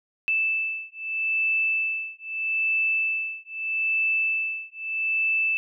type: beating tone pair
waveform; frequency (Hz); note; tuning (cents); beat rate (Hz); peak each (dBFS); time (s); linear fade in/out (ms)
sine; 2637 / 2637.79; E7 / E7; 0 / +1; 0.79; -26; 0.28-5.57; 0
effects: none